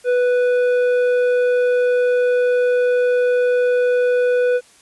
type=tone with tanh clipping; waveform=sine; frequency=493.9 Hz; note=B4; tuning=in tune; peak=-15 dBFS; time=0.04-4.61 s; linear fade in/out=50 ms; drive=9 dB; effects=white hiss -50 dBFS RMS until 4.81 s + resampled to 24000 Hz